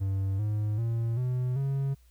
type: tone with pitch steps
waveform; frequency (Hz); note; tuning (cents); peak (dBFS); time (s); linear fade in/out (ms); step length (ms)
triangle; 97 / 105.78 / 115.35 / 125.79 / 137.18; G2 / G#2 / A#2 / B2 / C#3; -18 / +32 / -18 / +32 / -18; -24; 0-1.95; 20; 390
effects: added 60 Hz sine -56 dBFS peak until 2.1 s + white hiss -68 dBFS RMS until 2.1 s